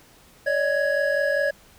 triangle tone cluster, 566 / 611 / 1668 Hz, C#5 / D#5 / G#6, +36 / -32 / +7 cents, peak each -21 / -24 / -23 dBFS, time 0.46-1.51 s, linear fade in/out 10 ms, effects pink hiss -53 dBFS RMS until 1.78 s

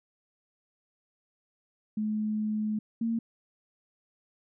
sine tone pair in turn, 214 / 228.8 Hz, A3 / A#3, -48 / -32 cents, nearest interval minor second, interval 116 cents, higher second, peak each -27 / -26 dBFS, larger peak second, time 1.97-2.79 / 3.01-3.19 s, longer first, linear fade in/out 5 ms, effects none

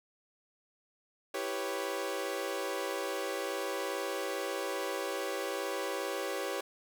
sawtooth chord, C# half-diminished seventh, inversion first, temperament equal, 329.6 / 392 / 493.9 / 554.4 Hz, E4 / G4 / B4 / C#5, 0 / 0 / 0 / 0 cents, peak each -39 / -34 / -36 / -34 dBFS, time 1.34-6.61 s, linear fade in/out 5 ms, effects none

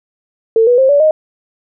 sine tone with pitch steps, 450 / 487.9 / 529 / 573.6 / 621.9 Hz, A4 / B4 / C5 / D5 / D#5, +39 / -21 / +19 / -41 / -1 cents, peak -6 dBFS, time 0.56-1.11 s, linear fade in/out 2 ms, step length 110 ms, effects none

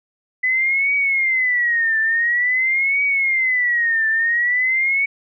sine tone with vibrato, 2002 Hz, B6, 23 cents sharp, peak -15 dBFS, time 0.43-5.06 s, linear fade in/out 10 ms, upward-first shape triangle, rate 0.48 Hz, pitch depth 220 cents each way, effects none

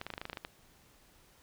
clicks, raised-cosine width 0.3 ms, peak -23 dBFS, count 11, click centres 0.014 / 0.066 / 0.103 / 0.138 / 0.179 / 0.215 / 0.254 / 0.298 / 0.331 / 0.372 / 0.449 s, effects pink hiss -63 dBFS RMS until 1.42 s

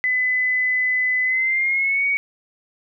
sine tone with pitch glide, 2010 to 2243 Hz, B6 to C#7, +30 to +20 cents, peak -17 dBFS, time 0.04-2.17 s, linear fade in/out 0 ms, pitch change +190 cents, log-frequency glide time 1.23-2.06 s, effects none

